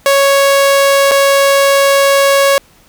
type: tone with dropouts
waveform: sawtooth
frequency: 554.4 Hz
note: C#5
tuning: in tune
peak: -3 dBFS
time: 0.06-2.58 s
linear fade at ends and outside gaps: 1 ms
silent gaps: 1.112-1.116 s
effects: pink hiss -47 dBFS RMS until 2.88 s